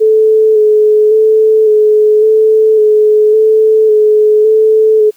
sine tone with vibrato, 431.2 Hz, A4, 35 cents flat, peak -4 dBFS, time 0-5.11 s, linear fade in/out 20 ms, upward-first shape square, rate 0.9 Hz, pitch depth 19 cents each way, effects white hiss -49 dBFS RMS until 5.16 s + high-pass 150 Hz 12 dB/octave

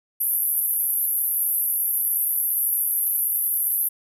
pink band-pass noise, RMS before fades -23 dBFS, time 0.2-3.89 s, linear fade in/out 10 ms, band 11000 to 13000 Hz, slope 96 dB/octave, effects none

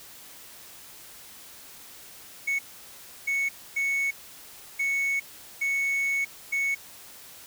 triangle tone bursts at uneven times, 2213 Hz, C#7, 3 cents flat, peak -22 dBFS, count 6, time 2.47-2.59 / 3.27-3.49 / 3.76-4.11 / 4.79-5.2 / 5.61-6.25 / 6.52-6.75 s, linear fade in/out 10 ms, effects white hiss -47 dBFS RMS until 7.46 s

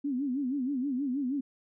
sine tone with vibrato, 267.3 Hz, C4, 37 cents sharp, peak -28 dBFS, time 0.04-1.41 s, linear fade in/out 10 ms, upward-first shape sine, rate 6.3 Hz, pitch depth 150 cents each way, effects none

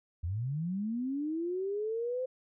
sine linear sweep, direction up, 77.78 to 520 Hz, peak -31 dBFS, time 0.23-2.26 s, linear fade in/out 10 ms, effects none

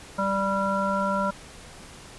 harmonic tone, 195.9 Hz, G3, 1 cent flat, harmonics 1 / 3 / 5 / 7, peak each -28 / -28 / -28 / -28 dBFS, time 0.18-1.31 s, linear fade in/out 10 ms, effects pink hiss -45 dBFS RMS until 2.18 s + resampled to 24000 Hz

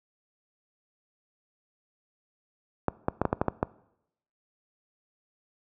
clicks, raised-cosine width 1 ms, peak -9 dBFS, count 8, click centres 2.883 / 3.084 / 3.216 / 3.253 / 3.329 / 3.415 / 3.483 / 3.629 s, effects noise-tail reverb RT60 0.8 s tail -21 dB re dry + high-pass 60 Hz 12 dB/octave

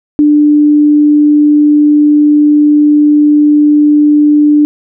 sine tone, 296.7 Hz, D4, 18 cents sharp, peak -3 dBFS, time 0.19-4.65 s, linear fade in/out 0 ms, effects none

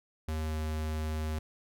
square tone with pitch glide, 78.4 to 77.86 Hz, D#2 to D#2, +14 to +2 cents, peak -32 dBFS, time 0.28-1.39 s, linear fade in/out 5 ms, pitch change -12 cents, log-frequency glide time 0.4-0.58 s, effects none

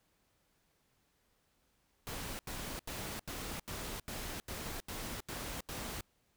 pink noise bursts, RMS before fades -42 dBFS, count 10, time 2.07-6.008 s, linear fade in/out 0 ms, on 320 ms, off 82 ms, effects pink hiss -75 dBFS RMS until 6.36 s

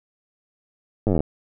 slowing click train, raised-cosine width 2 ms, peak -8 dBFS, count 13, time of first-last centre 1.07-1.205 s, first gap 9 ms, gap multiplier 1.04, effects none

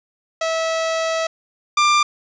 sawtooth tone pair in turn, 650 / 1189.4 Hz, E5 / D6, -24 / +22 cents, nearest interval minor seventh, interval 1046 cents, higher second, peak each -15 / -9 dBFS, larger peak second, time 0.41-1.27 / 1.77-2.03 s, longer first, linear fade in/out 5 ms, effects resampled to 16000 Hz + 7-bit

